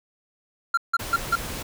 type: tone bursts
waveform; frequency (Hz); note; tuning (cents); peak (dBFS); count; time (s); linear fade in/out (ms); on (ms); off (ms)
triangle; 1379; F6; -22; -15; 4; 0.74-1.356; 5; 34; 160
type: noise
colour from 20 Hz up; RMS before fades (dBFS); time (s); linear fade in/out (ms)
pink; -33; 0.99-1.63; 10
effects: none